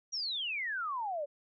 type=exponential sweep; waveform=sine; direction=down; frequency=5830 to 554.4 Hz; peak=-33 dBFS; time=0.12-1.26 s; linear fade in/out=20 ms; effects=none